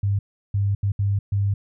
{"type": "tone bursts at uneven times", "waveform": "sine", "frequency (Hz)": 100, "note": "G2", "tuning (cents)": 35, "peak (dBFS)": -18, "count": 5, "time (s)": [[0.03, 0.19], [0.54, 0.75], [0.83, 0.92], [0.99, 1.19], [1.32, 1.54]], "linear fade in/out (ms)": 5, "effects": []}